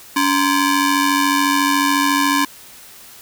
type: ring-modulated tone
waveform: sawtooth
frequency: 660 Hz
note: E5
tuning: 2 cents sharp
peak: -7 dBFS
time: 0.16-2.45 s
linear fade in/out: 5 ms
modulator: 377 Hz
effects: white hiss -41 dBFS RMS until 3.21 s